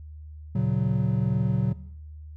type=chord; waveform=triangle; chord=F# major; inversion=first; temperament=equal; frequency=116.54 / 138.59 / 185 Hz; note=A#2 / C#3 / F#3; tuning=0 / 0 / 0 cents; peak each=-24 dBFS; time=0.55-1.73 s; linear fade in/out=5 ms; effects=noise-tail reverb RT60 0.8 s tail -18 dB re dry + added 76 Hz sine -39 dBFS peak until 2.36 s